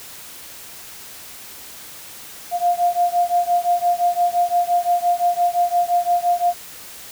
sine beating tone pair, 700 / 705.8 Hz, F5 / F5, +4 / +18 cents, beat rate 5.8 Hz, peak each -18 / -19 dBFS, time 2.51-6.54 s, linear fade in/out 50 ms, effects white hiss -38 dBFS RMS until 7.11 s

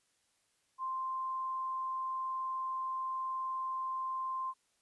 sine tone, 1046.5 Hz, C6, in tune, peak -34 dBFS, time 0.78-4.54 s, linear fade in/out 50 ms, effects white hiss -75 dBFS RMS until 4.81 s + resampled to 24000 Hz

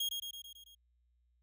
40% pulse tone with echo, 3265 Hz, G#7, 30 cents flat, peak -32 dBFS, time 0-0.09 s, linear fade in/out 5 ms, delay 110 ms, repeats 6, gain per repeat -4 dB, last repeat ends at 0.75 s, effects added 60 Hz sine -70 dBFS peak until 1.42 s

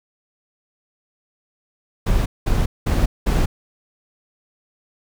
brown noise bursts, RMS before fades -17 dBFS, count 4, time 2.06-3.46 s, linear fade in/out 10 ms, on 200 ms, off 200 ms, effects none

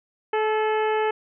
harmonic tone with a mistuned harmonic, 432 Hz, A4, 32 cents flat, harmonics 1 / 2 / 3 / 4 / 5 / 6 / 7, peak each -22 / -25 / -33 / -33 / -36 / -38 / -41 dBFS, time 0.33-1.11 s, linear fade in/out 5 ms, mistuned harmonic 3, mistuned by +29 cents, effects none

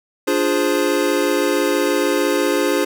square chord, D half-diminished seventh, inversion none, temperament equal, 293.7 / 349.2 / 415.3 / 523.3 Hz, D4 / F4 / Ab4 / C5, 0 / 0 / 0 / 0 cents, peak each -22 dBFS, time 0.27-2.85 s, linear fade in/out 10 ms, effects none

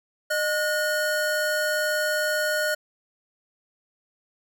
square tone pair together, 610.1 / 1451 Hz, D#5 / F#6, -34 / -34 cents, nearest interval octave + minor third, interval 1500 cents, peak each -26 dBFS, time 0.3-2.75 s, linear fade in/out 10 ms, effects none

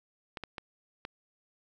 clicks, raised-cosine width 0.3 ms, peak -22 dBFS, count 4, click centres 0.372 / 0.437 / 0.582 / 1.051 s, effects 10-bit

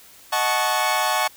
sawtooth chord, D# half-diminished seventh, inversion none, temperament equal with one note detuned, 622.3 / 740 / 869.9 / 1108.7 Hz, D#5 / F#5 / A5 / C#6, 0 / 0 / -20 / 0 cents, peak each -24 / -21 / -20 / -20 dBFS, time 0.32-1.28 s, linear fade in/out 10 ms, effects white hiss -48 dBFS RMS until 1.36 s

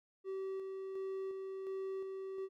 triangle tone with tremolo, 384.1 Hz, G4, 35 cents flat, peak -36 dBFS, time 0.24-2.49 s, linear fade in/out 50 ms, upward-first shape square, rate 1.4 Hz, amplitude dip 30%, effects none

